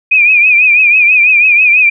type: tone with vibrato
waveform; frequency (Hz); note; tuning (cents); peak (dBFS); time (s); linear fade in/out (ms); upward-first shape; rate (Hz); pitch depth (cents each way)
sine; 2457; D#7; -22; -4; 0.11-1.9; 10; triangle; 6.1; 95
effects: none